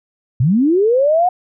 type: linear sweep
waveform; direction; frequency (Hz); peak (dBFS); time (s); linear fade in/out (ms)
sine; up; 110 to 740; -10; 0.4-1.29; 5
effects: none